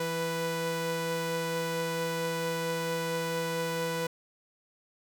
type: tone pair together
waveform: sawtooth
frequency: 166.28 / 494.4 Hz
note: E3 / B4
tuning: +15 / +2 cents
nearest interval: octave + perfect fifth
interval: 1887 cents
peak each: -31 / -27 dBFS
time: 0-4.07 s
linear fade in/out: 5 ms
effects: none